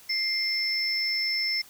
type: tone pair together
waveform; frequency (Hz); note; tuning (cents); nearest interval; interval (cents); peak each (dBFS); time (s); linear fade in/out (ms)
sine; 2102 / 5292; C7 / E8; +7 / +6; octave + major third; 1599; -29 / -26; 0.09-1.62; 10
effects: white hiss -52 dBFS RMS until 1.69 s